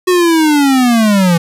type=linear sweep; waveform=square; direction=down; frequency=369.1 to 164.81 Hz; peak=-8 dBFS; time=0.07-1.38 s; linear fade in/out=10 ms; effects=resampled to 32000 Hz + 7-bit